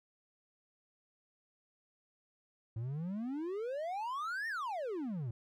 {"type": "exponential two-way sweep", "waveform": "triangle", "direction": "up then down", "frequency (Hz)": [107.3, 1871, 107.3], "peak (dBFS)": -34, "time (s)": [2.76, 5.31], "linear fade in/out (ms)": 5, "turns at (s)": 4.48, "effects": []}